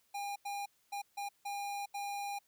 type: tone bursts at uneven times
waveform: square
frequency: 808 Hz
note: G#5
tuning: 48 cents flat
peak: -38 dBFS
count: 6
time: 0.14-0.36 / 0.45-0.66 / 0.92-1.02 / 1.17-1.29 / 1.45-1.86 / 1.94-2.39 s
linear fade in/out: 10 ms
effects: white hiss -73 dBFS RMS until 2.47 s